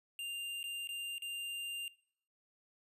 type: tone with dropouts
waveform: square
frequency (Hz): 2794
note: F7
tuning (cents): 0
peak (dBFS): -40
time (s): 0.19-1.88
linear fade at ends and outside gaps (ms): 1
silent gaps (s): 0.63-0.64 / 0.873-0.89 / 1.182-1.221
effects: noise-tail reverb RT60 0.6 s tail -21 dB re dry + resampled to 32000 Hz

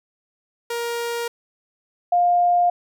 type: tone pair in turn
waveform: sawtooth / sine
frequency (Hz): 470.6 / 705.1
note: A#4 / F5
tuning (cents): +16 / +16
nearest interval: perfect fifth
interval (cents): 700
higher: second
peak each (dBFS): -20 / -14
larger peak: second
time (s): 0.7-1.28 / 2.12-2.7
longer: neither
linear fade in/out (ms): 5
effects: none

